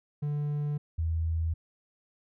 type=tone pair in turn; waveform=triangle / sine; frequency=147 / 81.55 Hz; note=D3 / E2; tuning=+2 / -18 cents; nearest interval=minor seventh; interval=1020 cents; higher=first; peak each=-26 dBFS; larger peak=neither; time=0.22-0.78 / 0.98-1.54 s; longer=neither; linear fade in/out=10 ms; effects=none